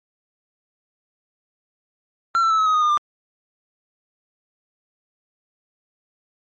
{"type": "tone with pitch steps", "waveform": "triangle", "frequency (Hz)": [1359, 1334.1, 1309.7, 1285.7, 1262.1, 1239, 1216.3, 1194.1], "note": ["F6", "E6", "E6", "E6", "D#6", "D#6", "D#6", "D6"], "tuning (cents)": [-48, 20, -12, -44, 24, -8, -40, 28], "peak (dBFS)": -13, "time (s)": [2.35, 2.974], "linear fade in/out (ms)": 0, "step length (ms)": 78, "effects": ["MP3 32 kbps"]}